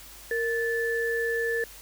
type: tone pair together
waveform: sine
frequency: 463.3 / 1749 Hz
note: A#4 / A6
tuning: -11 / -11 cents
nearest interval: octave + major seventh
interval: 2300 cents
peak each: -27 / -28 dBFS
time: 0.31-1.64 s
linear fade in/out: 2 ms
effects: added 50 Hz sine -52 dBFS peak until 1.81 s + white hiss -47 dBFS RMS until 1.81 s